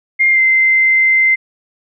sine tone with pitch glide, 2118 to 2077 Hz, C7 to C7, +21 to -13 cents, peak -8 dBFS, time 0.19-1.36 s, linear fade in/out 20 ms, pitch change -34 cents, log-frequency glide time 0.3-0.4 s, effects none

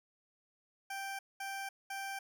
20% pulse tone bursts, 784 Hz, G5, in tune, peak -34 dBFS, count 3, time 0.9-2.19 s, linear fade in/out 5 ms, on 290 ms, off 210 ms, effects none

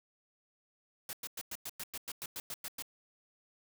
white noise bursts, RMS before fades -41 dBFS, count 13, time 1.09-2.823 s, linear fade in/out 2 ms, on 41 ms, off 100 ms, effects none

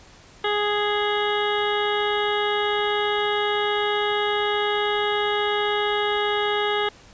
harmonic tone, 415.3 Hz, G#4, in tune, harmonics 1 / 2 / 3 / 4 / 5 / 7 / 8 / 9, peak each -24 / -27 / -29 / -30 / -31 / -32 / -33 / -34 dBFS, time 0.44-6.89 s, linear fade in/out 5 ms, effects pink hiss -49 dBFS RMS until 7.13 s + resampled to 16000 Hz

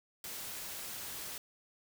white noise, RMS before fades -43 dBFS, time 0.24-1.38 s, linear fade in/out 2 ms, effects none

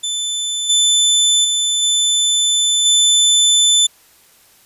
25% pulse tone with level steps, 3520 Hz, A7, in tune, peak -15 / -7 / -11 / -9 / -6 dBFS, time 0.03-3.87 s, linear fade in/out 10 ms, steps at 0.69 / 1.44 / 1.82 / 2.85 s, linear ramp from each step 10 ms, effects white hiss -50 dBFS RMS until 4.65 s + resampled to 32000 Hz

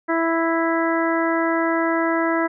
harmonic tone, 330 Hz, E4, 2 cents sharp, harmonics 1 / 2 / 3 / 4 / 5 / 6, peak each -21 / -24 / -26 / -27 / -28 / -29 dBFS, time 0.08-2.48 s, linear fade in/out 20 ms, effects none

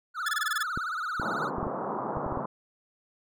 triangle tone with vibrato, 1355 Hz, E6, 47 cents sharp, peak -28 dBFS, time 0.14-1.51 s, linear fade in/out 50 ms, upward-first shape triangle, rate 18 Hz, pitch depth 210 cents each way
sawtooth tone bursts, 1720 Hz, A6, 40 cents flat, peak -23 dBFS, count 8, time 0.26-0.63 s, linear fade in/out 5 ms, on 27 ms, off 22 ms
clicks, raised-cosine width 3 ms, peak -20 dBFS, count 9, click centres 0.775 / 1.198 / 1.583 / 1.629 / 1.668 / 2.171 / 2.264 / 2.324 / 2.373 s
white band-pass noise, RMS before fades -33 dBFS, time 1.21-2.46 s, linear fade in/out 5 ms, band 130 to 1200 Hz, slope 48 dB/octave
effects none

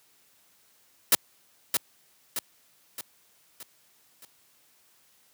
white noise with echo, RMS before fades -18 dBFS, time 1.12-1.15 s, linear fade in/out 2 ms, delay 620 ms, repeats 5, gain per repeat -6 dB, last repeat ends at 4.25 s, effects white hiss -63 dBFS RMS until 5.33 s + high-pass 80 Hz 12 dB/octave

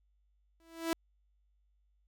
sawtooth tone with exponential growth, 329.6 Hz, E4, in tune, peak -24 dBFS, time 0.6-0.93 s, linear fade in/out 1 ms, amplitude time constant 71 ms, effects added 50 Hz sine -69 dBFS peak until 2.07 s

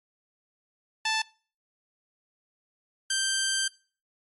10% pulse tone pair in turn, 880 / 1568 Hz, A5 / G6, 0 / 0 cents, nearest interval minor seventh, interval 1000 cents, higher second, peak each -16 dBFS, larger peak neither, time 1.05-1.22 / 3.1-3.68 s, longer second, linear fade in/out 5 ms, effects noise-tail reverb RT60 0.4 s tail -23 dB re dry + MP3 48 kbps

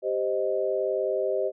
sine chord, C minor, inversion second, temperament equal, 392 / 523.3 / 622.3 Hz, G4 / C5 / Eb5, 0 / 0 / 0 cents, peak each -28 dBFS, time 0.02-1.52 s, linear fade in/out 50 ms, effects none

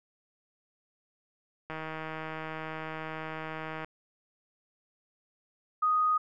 click train, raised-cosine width 0.5 ms, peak -23 dBFS, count 340, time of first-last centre 1.7-3.846 s, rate 158 Hz
sine tone, 1244.5 Hz, D#6, in tune, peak -23 dBFS, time 5.82-6.18 s, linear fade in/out 10 ms
effects none

